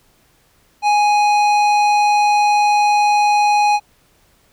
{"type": "tone with tanh clipping", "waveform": "triangle", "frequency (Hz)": 831, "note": "G#5", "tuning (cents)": 1, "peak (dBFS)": -13, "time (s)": [0.82, 3.8], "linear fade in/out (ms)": 50, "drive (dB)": 18, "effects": ["pink hiss -56 dBFS RMS until 4.52 s"]}